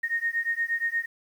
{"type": "beating tone pair", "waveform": "sine", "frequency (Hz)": [1849, 1857.5], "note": ["A#6", "A#6"], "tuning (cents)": [-15, -7], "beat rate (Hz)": 8.5, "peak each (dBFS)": -28, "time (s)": [0.03, 1.06], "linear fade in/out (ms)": 10, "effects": ["9-bit"]}